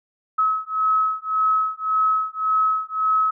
sine beating tone pair, 1284 / 1285.8 Hz, E6 / E6, -46 / -43 cents, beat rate 1.8 Hz, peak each -21 dBFS, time 0.38-3.31 s, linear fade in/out 10 ms, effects none

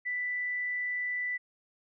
sine tone, 1981 Hz, B6, 5 cents sharp, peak -30 dBFS, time 0.05-1.38 s, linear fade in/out 20 ms, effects none

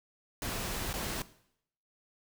pink noise with dropouts, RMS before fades -36 dBFS, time 0.42-1.22 s, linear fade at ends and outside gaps 1 ms, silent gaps 0.93-0.939 s, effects noise-tail reverb RT60 0.7 s tail -17 dB re dry

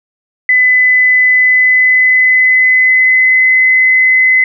sine tone with pitch glide, 2008 to 2034 Hz, B6 to C7, +28 to -50 cents, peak -5 dBFS, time 0.49-4.44 s, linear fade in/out 2 ms, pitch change +22 cents, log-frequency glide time 1.29-3.52 s, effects none

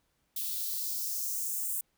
violet noise with high-pass filter sweep, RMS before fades -34 dBFS, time 0.36-1.81 s, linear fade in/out 5 ms, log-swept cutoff 3200 to 8700 Hz, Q 2.3, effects pink hiss -75 dBFS RMS until 1.97 s

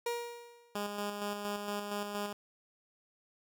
30% pulse tone with exponential decay, 474.3 Hz, A#4, 30 cents sharp, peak -28 dBFS, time 0.06-0.85 s, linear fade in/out 5 ms, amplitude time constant 170 ms
10% pulse tone with tremolo, 205.1 Hz, G#3, 21 cents flat, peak -26 dBFS, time 0.75-2.33 s, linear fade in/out 5 ms, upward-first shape square, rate 4.3 Hz, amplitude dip 40%
effects none

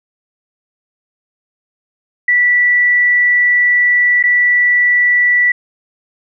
sine tone with dropouts, 1960 Hz, B6, 14 cents flat, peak -8 dBFS, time 2.28-5.52 s, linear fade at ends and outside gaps 5 ms, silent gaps 4.228-4.237 s, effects none

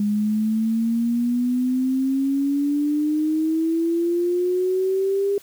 sine exponential sweep, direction up, 205.2 to 403.6 Hz, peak -18 dBFS, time 0-5.38 s, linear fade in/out 2 ms, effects white hiss -49 dBFS RMS until 5.42 s

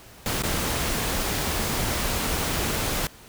pink noise with dropouts, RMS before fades -26 dBFS, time 0.26-3.07 s, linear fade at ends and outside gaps 1 ms, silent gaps 0.422-0.435 s, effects pink hiss -48 dBFS RMS until 3.28 s

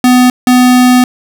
square tone pair in turn, 250 / 250 Hz, B3 / B3, +21 / +21 cents, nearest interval unison, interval 0 cents, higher neither, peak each -4 dBFS, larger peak neither, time 0.04-0.3 / 0.47-1.04 s, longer second, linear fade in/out 2 ms, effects none

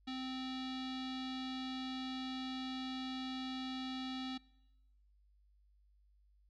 square tone with low-pass filter, 260 Hz, C4, 11 cents flat, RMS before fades -42 dBFS, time 0.07-4.38 s, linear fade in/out 10 ms, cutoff 3900 Hz, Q 4.8, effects noise-tail reverb RT60 1.0 s tail -24 dB re dry + added 50 Hz sine -66 dBFS peak until 6.49 s

